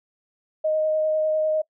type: tone with vibrato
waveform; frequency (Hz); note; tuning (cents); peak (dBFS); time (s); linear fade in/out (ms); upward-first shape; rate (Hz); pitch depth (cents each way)
sine; 622.3; D#5; 0; -19; 0.64-1.62; 10; sine; 10; 10
effects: noise-tail reverb RT60 0.1 s tail -23 dB re dry